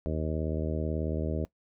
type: harmonic tone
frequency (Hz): 78.3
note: D#2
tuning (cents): +11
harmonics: 1 / 2 / 3 / 4 / 5 / 6 / 7 / 8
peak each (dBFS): -32 / -35 / -37 / -38 / -39 / -40 / -40 / -41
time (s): 0.06-1.45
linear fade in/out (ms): 0
effects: noise-tail reverb RT60 0.1 s tail -20 dB re dry